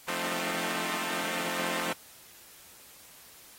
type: chord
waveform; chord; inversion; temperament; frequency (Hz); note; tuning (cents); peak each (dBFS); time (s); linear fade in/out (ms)
5% pulse; F dominant seventh; none; equal with one note detuned; 174.61 / 220 / 261.6 / 304.4; F3 / A3 / C4 / Eb4; 0 / 0 / 0 / -38; -25; 0.08-1.93; 5
effects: white hiss -53 dBFS RMS until 3.58 s + AAC 48 kbps